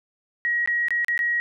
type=tone with dropouts; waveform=sine; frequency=1900 Hz; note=A#6; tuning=33 cents sharp; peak=-20 dBFS; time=0.45-1.4 s; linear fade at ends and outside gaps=0 ms; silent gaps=0.66-0.675 / 0.884-0.906 / 1.046-1.083 / 1.177-1.191 s; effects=none